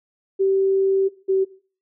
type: tone pair in turn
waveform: sine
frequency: 387.1 / 383.1 Hz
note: G4 / G4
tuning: -22 / -40 cents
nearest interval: unison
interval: 18 cents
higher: first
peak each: -15 dBFS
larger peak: neither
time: 0.39-1.09 / 1.28-1.45 s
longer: first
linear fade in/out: 20 ms
effects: noise-tail reverb RT60 0.4 s tail -18 dB re dry